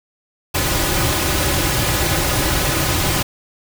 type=noise with comb filter; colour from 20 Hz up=pink; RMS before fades=-18 dBFS; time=0.54-3.23 s; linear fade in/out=10 ms; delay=4.4 ms; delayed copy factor=-0.6; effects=none